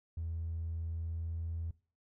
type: tone with pitch glide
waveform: triangle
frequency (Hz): 82.1 to 82.72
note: E2 to E2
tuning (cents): -6 to +7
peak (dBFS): -32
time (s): 0.17-1.71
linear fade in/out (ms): 5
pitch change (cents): +13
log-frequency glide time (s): 0.89-1.53
effects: noise-tail reverb RT60 0.4 s tail -24 dB re dry + tanh soft clip ceiling -32 dBFS